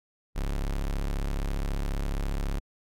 40% pulse tone, 34.65 Hz, C#1, in tune, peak -26 dBFS, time 0.35-2.6 s, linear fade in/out 20 ms, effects AAC 64 kbps

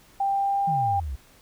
sine tone with pitch glide, 790 to 796.9 Hz, G5 to G5, +13 to +28 cents, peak -21 dBFS, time 0.2-1 s, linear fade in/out 5 ms, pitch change +15 cents, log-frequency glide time 0.32-0.63 s
sine exponential sweep, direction down, 172.7 to 61.3 Hz, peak -28 dBFS, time 0.67-1.16 s, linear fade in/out 10 ms
effects pink hiss -55 dBFS RMS until 1.41 s

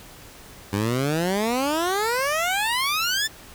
15% pulse exponential sweep, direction up, 96.6 to 1800 Hz, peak -15 dBFS, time 0.72-3.28 s, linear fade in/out 20 ms, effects pink hiss -45 dBFS RMS until 3.54 s

